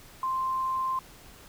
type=tone; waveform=sine; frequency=1046.5 Hz; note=C6; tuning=in tune; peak=-26 dBFS; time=0.23-0.99 s; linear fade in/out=2 ms; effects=pink hiss -51 dBFS RMS until 1.48 s